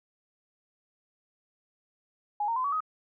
sine tone with pitch steps, 830.6 / 921.6 / 1022.6 / 1134.6 / 1259 Hz, G#5 / A#5 / C6 / C#6 / D#6, 0 / -20 / -40 / +40 / +20 cents, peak -26 dBFS, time 2.4-2.805 s, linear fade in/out 5 ms, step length 81 ms, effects none

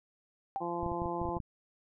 sine tone with exponential decay, 784 Hz, G5, in tune, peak -28 dBFS, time 0.56-0.69 s, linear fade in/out 0 ms, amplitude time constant 28 ms
harmonic tone, 172.3 Hz, F3, 23 cents flat, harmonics 1 / 2 / 3 / 4 / 5 / 6, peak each -43 / -37 / -42 / -41 / -38 / -41 dBFS, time 0.6-1.39 s, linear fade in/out 20 ms
clicks, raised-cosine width 5 ms, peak -27 dBFS, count 10, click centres 0.831 / 0.863 / 0.918 / 1.019 / 1.058 / 1.216 / 1.254 / 1.289 / 1.368 / 1.402 s
effects none

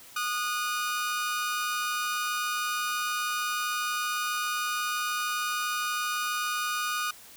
sawtooth tone pair together, 1229 / 1461.5 Hz, D#6 / F#6, -22 / -22 cents, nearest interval minor third, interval 300 cents, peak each -26 / -29 dBFS, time 0.16-7.11 s, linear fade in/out 5 ms, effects white hiss -50 dBFS RMS until 7.36 s

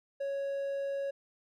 triangle tone, 554.4 Hz, C#5, in tune, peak -30 dBFS, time 0.2-1.11 s, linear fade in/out 10 ms, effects none

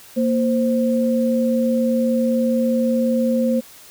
sine tone pair together, 233.1 / 523.3 Hz, A#3 / C5, 0 / 0 cents, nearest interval octave + major second, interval 1400 cents, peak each -17 / -20 dBFS, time 0.16-3.61 s, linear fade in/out 20 ms, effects white hiss -44 dBFS RMS until 3.9 s

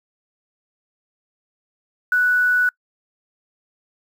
sine tone with quantisation, 1480 Hz, F#6, in tune, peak -14 dBFS, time 2.12-2.69 s, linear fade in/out 2 ms, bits 7, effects noise-tail reverb RT60 0.1 s tail -26 dB re dry

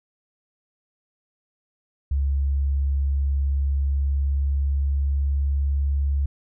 sine tone with pitch glide, 69.3 to 70.02 Hz, C#2 to C#2, 0 to +18 cents, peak -19 dBFS, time 2.11-6.26 s, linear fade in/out 5 ms, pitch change +18 cents, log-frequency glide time 3.6-6 s, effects none

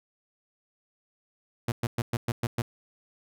sawtooth tone bursts, 118.5 Hz, A#2, 29 cents sharp, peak -21 dBFS, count 7, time 1.68-2.62 s, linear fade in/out 5 ms, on 40 ms, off 110 ms, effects none

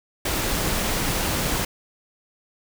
pink noise, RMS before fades -24 dBFS, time 0.25-1.65 s, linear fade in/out 5 ms, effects none

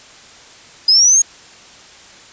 sine linear sweep, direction up, 4942 to 6650 Hz, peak -7 dBFS, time 0.88-1.22 s, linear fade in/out 5 ms, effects white hiss -41 dBFS RMS until 2.32 s + resampled to 16000 Hz

